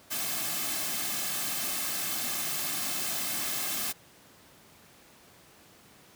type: noise with comb filter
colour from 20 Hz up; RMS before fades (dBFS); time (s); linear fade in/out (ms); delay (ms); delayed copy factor
white; -32; 0.1-3.93; 20; 2.1; -0.6
effects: pink hiss -56 dBFS RMS until 6.15 s + high-pass 100 Hz 12 dB/octave